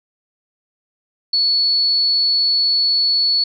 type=tone; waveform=sine; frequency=4416 Hz; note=C#8; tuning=7 cents flat; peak=-13 dBFS; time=1.33-3.44 s; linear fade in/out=5 ms; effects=none